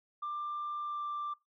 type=tone with pitch glide; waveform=sine; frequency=1187 to 1179.5 Hz; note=D6 to D6; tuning=+18 to +7 cents; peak=-33 dBFS; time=0.22-1.34 s; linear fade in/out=10 ms; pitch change=-11 cents; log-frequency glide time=0.82-1.03 s; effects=noise-tail reverb RT60 0.2 s tail -22 dB re dry + tanh soft clip ceiling -32 dBFS